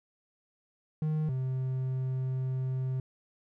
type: tone pair in turn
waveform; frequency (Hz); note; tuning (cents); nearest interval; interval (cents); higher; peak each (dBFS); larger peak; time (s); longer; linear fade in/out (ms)
triangle; 154.8 / 130.17; D#3 / C3; -9 / -9; minor third; 300; first; -25 / -27; first; 1.02-1.29 / 1.29-3; second; 2
effects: none

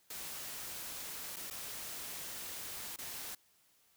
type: noise with dropouts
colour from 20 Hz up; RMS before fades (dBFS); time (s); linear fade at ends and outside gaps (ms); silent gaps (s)
white; -44; 0.1-3.35; 5; 1.361-1.365 / 1.502-1.508 / 2.962-2.985
effects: white hiss -70 dBFS RMS until 3.96 s

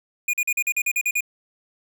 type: tone bursts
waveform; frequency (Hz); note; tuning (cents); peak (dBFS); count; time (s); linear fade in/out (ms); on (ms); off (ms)
square; 2444; D#7; -32; -20; 10; 0.28-1.207; 5; 54; 43
effects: none

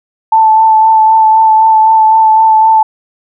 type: tone with vibrato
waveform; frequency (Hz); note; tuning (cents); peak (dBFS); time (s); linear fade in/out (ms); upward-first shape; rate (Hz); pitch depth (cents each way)
sine; 880; A5; 0; -3; 0.32-2.83; 5; sine; 3.9; 17
effects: none

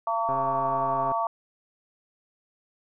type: harmonic tone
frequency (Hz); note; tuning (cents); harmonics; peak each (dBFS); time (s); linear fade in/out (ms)
227.2; A#3; -44; 3 / 4 / 5; -28 / -28 / -28; 0.07-1.27; 2
type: click train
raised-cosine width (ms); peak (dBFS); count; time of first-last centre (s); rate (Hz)
1; -21; 112; 0.29-1.118; 134
effects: none

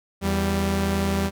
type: tone pair together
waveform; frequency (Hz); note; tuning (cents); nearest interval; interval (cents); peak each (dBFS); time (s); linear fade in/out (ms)
sawtooth; 82.41 / 196.01; E2 / G3; 0 / 0; octave + minor third; 1500; -21 / -19; 0.21-1.31; 50
effects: none

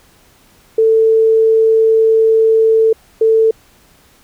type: tone bursts at uneven times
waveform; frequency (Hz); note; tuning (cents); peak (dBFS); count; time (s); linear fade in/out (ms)
sine; 445.1; A4; +20; -7; 2; 0.78-2.93 / 3.21-3.51; 5
effects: pink hiss -49 dBFS RMS until 4.23 s

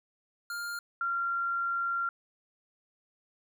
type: tone pair in turn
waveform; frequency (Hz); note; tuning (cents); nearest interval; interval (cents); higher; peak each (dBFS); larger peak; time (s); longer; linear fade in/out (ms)
square / sine; 1403 / 1379.7; F6 / F6; +8 / -21; unison; 29; first; -35 / -28; second; 0.5-0.79 / 1.01-2.09; second; 2
effects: none

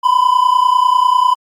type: tone pair together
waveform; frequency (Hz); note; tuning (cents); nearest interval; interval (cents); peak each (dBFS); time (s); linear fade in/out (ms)
triangle; 987.8 / 1017.9; B5 / C6; 0 / -48; minor second; 52; -10; 0.03-1.35; 20
effects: Opus 48 kbps

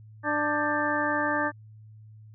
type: harmonic tone with a mistuned harmonic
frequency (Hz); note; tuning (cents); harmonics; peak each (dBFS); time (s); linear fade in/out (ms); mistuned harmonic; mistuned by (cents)
295.9; D4; +13; 1 / 2 / 3 / 4 / 5 / 6; -31 / -31 / -31 / -31 / -31 / -31; 0.23-1.52; 50; 5; +110
effects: added 108 Hz sine -46 dBFS peak until 2.34 s

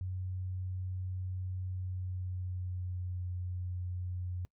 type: tone with pitch glide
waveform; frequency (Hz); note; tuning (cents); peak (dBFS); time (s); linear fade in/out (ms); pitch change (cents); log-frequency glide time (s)
sine; 92.4 to 90.19; F#2 to F#2; -2 to -44; -35; 0.01-4.45; 0; -42; 1.69-3.22
effects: noise-tail reverb RT60 0.1 s tail -22 dB re dry

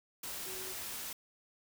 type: tone in noise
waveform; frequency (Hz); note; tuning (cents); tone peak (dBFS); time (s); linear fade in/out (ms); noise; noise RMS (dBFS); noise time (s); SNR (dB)
sine; 374.7; F#4; +22; -48; 0.46-0.73; 5; white; -42; 0.23-1.13; -9
effects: none

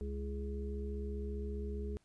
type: harmonic tone with a mistuned harmonic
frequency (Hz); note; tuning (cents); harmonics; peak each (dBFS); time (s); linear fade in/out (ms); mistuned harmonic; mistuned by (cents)
69.3; C#2; 0; 1 / 3 / 5 / 6; -38 / -45 / -53 / -44; 0.01-1.97; 0; 5; -29
effects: pink hiss -74 dBFS RMS until 2.04 s + resampled to 24000 Hz

